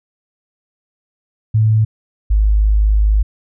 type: tone pair in turn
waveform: sine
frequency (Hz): 109.3 / 52.14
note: A2 / G#1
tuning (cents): -11 / +8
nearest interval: octave + minor second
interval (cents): 1281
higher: first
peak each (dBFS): -9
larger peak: neither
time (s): 1.54-1.85 / 2.3-3.23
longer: second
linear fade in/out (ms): 10
effects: none